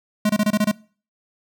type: tone bursts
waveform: square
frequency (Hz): 211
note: G#3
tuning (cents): +28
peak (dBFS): -16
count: 7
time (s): 0.25-0.715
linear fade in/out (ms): 5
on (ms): 45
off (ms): 25
effects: noise-tail reverb RT60 0.4 s tail -22 dB re dry